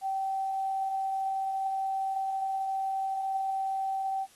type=tone; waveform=sine; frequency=773 Hz; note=G5; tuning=24 cents flat; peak=-28 dBFS; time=0.01-4.27 s; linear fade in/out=50 ms; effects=white hiss -59 dBFS RMS until 4.35 s + AAC 32 kbps